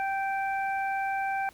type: harmonic tone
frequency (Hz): 781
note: G5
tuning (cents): -7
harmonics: 1 / 2 / 3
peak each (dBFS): -28 / -34 / -38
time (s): 0-1.49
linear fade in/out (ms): 0
effects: pink hiss -57 dBFS RMS until 1.53 s